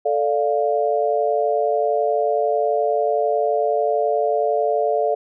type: chord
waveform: sine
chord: D minor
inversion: second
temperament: equal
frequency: 440 / 587.3 / 698.5 Hz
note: A4 / D5 / F5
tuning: 0 / 0 / 0 cents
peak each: -21 dBFS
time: 0.05-5.15 s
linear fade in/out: 10 ms
effects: none